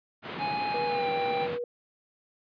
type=band-pass noise; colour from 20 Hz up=pink; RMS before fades=-38 dBFS; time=0.22-1.59 s; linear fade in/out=50 ms; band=130 to 3400 Hz; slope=24 dB/octave
type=tone with pitch glide; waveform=square; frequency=830.6 to 789 Hz; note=G#5 to G5; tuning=0 to +11 cents; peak=-29 dBFS; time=0.38-1.48 s; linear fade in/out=50 ms; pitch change=-89 cents; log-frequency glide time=0.86-1.08 s
type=tone; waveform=sine; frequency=482.9 Hz; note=B4; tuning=39 cents flat; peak=-30 dBFS; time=0.74-1.64 s; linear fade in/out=2 ms
effects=resampled to 11025 Hz